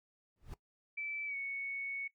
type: noise with exponential growth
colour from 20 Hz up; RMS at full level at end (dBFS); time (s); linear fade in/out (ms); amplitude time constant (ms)
brown; -40; 0.36-0.54; 2; 38
type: tone with pitch glide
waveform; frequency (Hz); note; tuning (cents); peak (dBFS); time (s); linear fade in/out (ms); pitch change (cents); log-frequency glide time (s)
sine; 2318 to 2218; D7 to C#7; -23 to 0; -37; 0.97-2.08; 10; -77; 1.26-1.36
effects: noise-tail reverb RT60 0.1 s tail -19 dB re dry